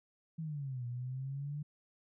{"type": "exponential two-way sweep", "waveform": "sine", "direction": "down then up", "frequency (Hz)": [165.1, 119.9, 149.7], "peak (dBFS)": -37, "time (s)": [0.38, 1.63], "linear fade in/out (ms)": 10, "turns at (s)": 0.86, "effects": []}